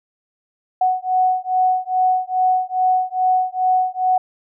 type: beating tone pair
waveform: sine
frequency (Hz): 740 / 742.4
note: F#5 / F#5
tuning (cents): 0 / +6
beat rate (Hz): 2.4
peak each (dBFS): -18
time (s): 0.81-4.18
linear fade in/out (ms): 5
effects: none